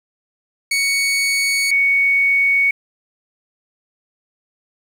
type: tone pair in turn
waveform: sawtooth / sine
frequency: 2228 / 2228 Hz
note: C#7 / C#7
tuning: +8 / +8 cents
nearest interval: unison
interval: 0 cents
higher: neither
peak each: -12 dBFS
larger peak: neither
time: 0.71-1.71 / 1.71-2.71 s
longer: neither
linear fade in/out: 5 ms
effects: low-pass 12000 Hz 12 dB/octave + 7-bit